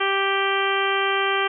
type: harmonic tone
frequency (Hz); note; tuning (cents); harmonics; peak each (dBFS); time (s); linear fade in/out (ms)
392; G4; 0; 1 / 2 / 3 / 4 / 5 / 6 / 7 / 8; -25 / -28 / -25 / -27 / -29 / -29 / -32 / -29; 0-1.48; 10
effects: none